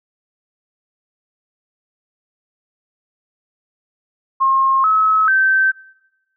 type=tone with pitch steps; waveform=sine; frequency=1071 / 1288.4 / 1550 Hz; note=C6 / E6 / G6; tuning=+40 / -40 / -20 cents; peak=-11 dBFS; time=4.4-5.72 s; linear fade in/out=20 ms; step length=440 ms; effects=noise-tail reverb RT60 1.0 s tail -23 dB re dry